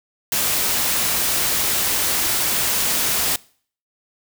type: noise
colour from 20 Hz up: white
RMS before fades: -20 dBFS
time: 0.32-3.36 s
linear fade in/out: 2 ms
effects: noise-tail reverb RT60 0.5 s tail -23 dB re dry